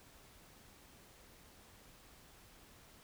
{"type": "silence", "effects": ["pink hiss -61 dBFS RMS until 3.03 s"]}